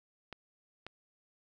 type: clicks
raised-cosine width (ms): 0.3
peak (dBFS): -27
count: 2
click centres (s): 0.327 / 0.866
effects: none